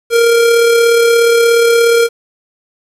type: tone with amplitude modulation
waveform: square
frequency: 466.2 Hz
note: A#4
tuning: in tune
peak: -6 dBFS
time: 0.1-2.09 s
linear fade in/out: 50 ms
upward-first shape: sine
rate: 36.9 Hz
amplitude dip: 30%
effects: resampled to 32000 Hz + 7-bit